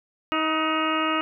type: harmonic tone with a mistuned harmonic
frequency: 315.6 Hz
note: D#4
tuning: 25 cents sharp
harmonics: 1 / 2 / 3 / 4 / 5 / 6 / 7 / 8 / 9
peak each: -27 / -31 / -33 / -25 / -36 / -35 / -36 / -34 / -31 dBFS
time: 0.32-1.21 s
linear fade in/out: 0 ms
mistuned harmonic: 5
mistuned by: -59 cents
effects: none